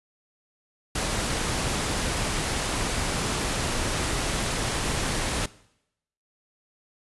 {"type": "noise", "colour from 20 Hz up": "pink", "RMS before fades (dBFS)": -27, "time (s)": [0.95, 5.46], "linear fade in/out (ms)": 5, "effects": ["noise-tail reverb RT60 0.8 s tail -20 dB re dry", "resampled to 24000 Hz"]}